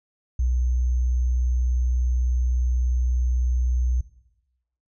sine tone with sample-and-hold, 61.74 Hz, B1, in tune, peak -19 dBFS, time 0.39-4.01 s, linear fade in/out 5 ms, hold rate 6300 Hz, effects noise-tail reverb RT60 0.9 s tail -17 dB re dry + resampled to 22050 Hz

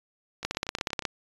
two click trains, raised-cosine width 0.2 ms, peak -10 / -21 dBFS, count 11 / 6, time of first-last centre 0.45-1.052 / 0.43-1.023 s, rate 16.6 / 8.43 Hz, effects resampled to 24000 Hz

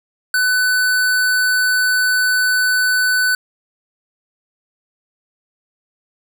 square tone, 1500 Hz, F#6, 23 cents sharp, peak -14 dBFS, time 0.34-3.35 s, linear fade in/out 2 ms, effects none

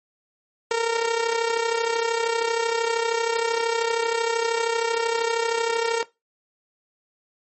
sawtooth tone with amplitude modulation, 460.6 Hz, A#4, 21 cents flat, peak -14 dBFS, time 0.71-6.03 s, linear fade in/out 2 ms, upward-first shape sine, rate 32.9 Hz, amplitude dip 60%, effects noise-tail reverb RT60 0.2 s tail -17 dB re dry + MP3 32 kbps

